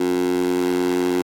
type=tone with high-pass filter; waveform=15% pulse; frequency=89.6 Hz; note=F2; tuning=45 cents sharp; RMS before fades=-20 dBFS; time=0-1.22 s; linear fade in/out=5 ms; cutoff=320 Hz; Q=4.7; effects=AAC 48 kbps